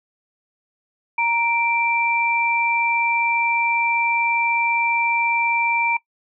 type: tone pair together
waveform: sine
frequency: 934.8 / 2349 Hz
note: A#5 / D7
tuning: +5 / 0 cents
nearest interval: octave + major third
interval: 1595 cents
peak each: -20 dBFS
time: 1.18-5.97 s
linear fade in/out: 5 ms
effects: noise-tail reverb RT60 0.1 s tail -21 dB re dry